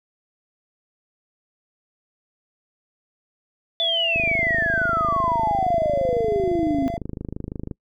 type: tone with pitch glide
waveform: triangle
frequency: 667 to 680.6 Hz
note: E5 to F5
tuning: +20 to -45 cents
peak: -25 dBFS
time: 3.8-6.97 s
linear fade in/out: 2 ms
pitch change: +35 cents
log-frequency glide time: 5.1-5.71 s
type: exponential sweep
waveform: sine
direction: down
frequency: 3512 to 261.6 Hz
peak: -19 dBFS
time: 3.8-6.88 s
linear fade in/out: 0 ms
type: click train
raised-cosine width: 3 ms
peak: -17 dBFS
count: 93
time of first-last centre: 4.16-7.712 s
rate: 25.9 Hz
effects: noise-tail reverb RT60 0.1 s tail -26 dB re dry